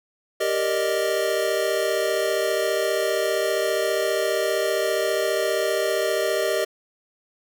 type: chord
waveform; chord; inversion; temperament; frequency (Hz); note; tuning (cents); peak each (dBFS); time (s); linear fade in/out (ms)
square; Eb major seventh; first; equal; 392 / 466.2 / 587.3 / 622.3; G4 / Bb4 / D5 / Eb5; 0 / 0 / 0 / 0; -27 / -28 / -31 / -25; 0.4-6.65; 10
effects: none